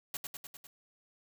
white noise with echo, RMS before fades -38 dBFS, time 0.14-0.17 s, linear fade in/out 2 ms, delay 100 ms, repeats 5, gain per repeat -3 dB, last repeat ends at 0.67 s, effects none

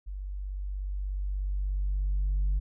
sine tone with level ramp, 48.33 Hz, G1, 24 cents flat, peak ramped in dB -34 to -21 dBFS, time 0.06-2.6 s, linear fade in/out 20 ms, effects tanh soft clip ceiling -22 dBFS

